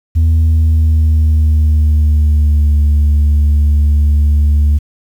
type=tone with pitch glide; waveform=sine; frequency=80.7 to 73.58 Hz; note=E2 to D2; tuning=-36 to +4 cents; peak=-4 dBFS; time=0.15-4.79 s; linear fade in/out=20 ms; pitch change=-160 cents; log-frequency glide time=0.26-2.8 s; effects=tanh soft clip ceiling -6 dBFS + 7-bit